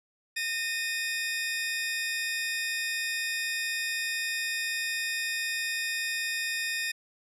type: tone pair together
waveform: sawtooth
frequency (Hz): 1830.6 / 2489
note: A#6 / D#7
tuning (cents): -32 / 0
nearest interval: perfect fourth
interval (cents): 532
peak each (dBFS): -28 / -29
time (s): 0.36-6.92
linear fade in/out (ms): 10
effects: low-pass 12000 Hz 12 dB/octave